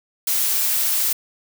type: noise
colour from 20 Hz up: blue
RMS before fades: -20 dBFS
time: 0.27-1.13 s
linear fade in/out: 5 ms
effects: none